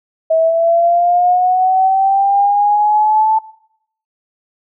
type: linear sweep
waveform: sine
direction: up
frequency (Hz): 642 to 880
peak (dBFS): -9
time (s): 0.3-3.39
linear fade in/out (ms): 10
effects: noise-tail reverb RT60 0.7 s tail -19 dB re dry